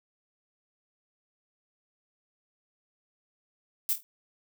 violet noise with echo, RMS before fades -27 dBFS, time 3.89-3.93 s, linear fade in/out 0 ms, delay 25 ms, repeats 4, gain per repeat -8 dB, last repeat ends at 4.03 s, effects none

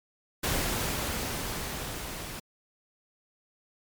pink noise with level ramp, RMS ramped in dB -28 to -39 dBFS, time 0.43-2.4 s, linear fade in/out 10 ms, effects MP3 96 kbps

